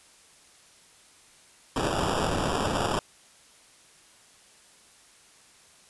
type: noise with sample-and-hold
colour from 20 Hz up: violet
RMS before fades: -27 dBFS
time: 1.76-2.99 s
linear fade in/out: 2 ms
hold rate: 2100 Hz
effects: white hiss -56 dBFS RMS until 5.89 s + resampled to 24000 Hz